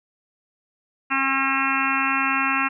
harmonic tone, 269.8 Hz, C#4, 47 cents flat, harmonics 1 / 3 / 4 / 5 / 6 / 7 / 8 / 9 / 10, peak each -29 / -31 / -26 / -26 / -28 / -30 / -31 / -29 / -26 dBFS, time 1.1-2.69 s, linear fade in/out 20 ms, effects none

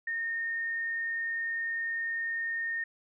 sine tone, 1835 Hz, A#6, 28 cents flat, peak -30 dBFS, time 0.07-2.84 s, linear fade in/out 5 ms, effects none

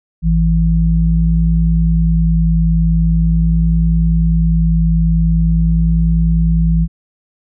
sine tone pair together, 55.08 / 164.81 Hz, A1 / E3, +3 / 0 cents, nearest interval octave + perfect fifth, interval 1897 cents, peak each -12 dBFS, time 0.22-6.88 s, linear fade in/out 50 ms, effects none

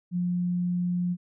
sine tone, 177.4 Hz, F3, 27 cents sharp, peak -24 dBFS, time 0.11-1.17 s, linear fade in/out 50 ms, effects none

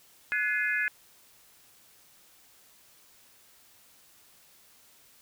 sine chord, Ab dominant seventh, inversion third, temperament equal with one note detuned, 1480 / 1704 / 2093 / 2489 Hz, Gb6 / Ab6 / C7 / Eb7, 0 / +44 / 0 / 0 cents, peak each -33 / -28 / -33 / -34 dBFS, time 0.32-0.88 s, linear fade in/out 0 ms, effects white hiss -59 dBFS RMS until 5.21 s

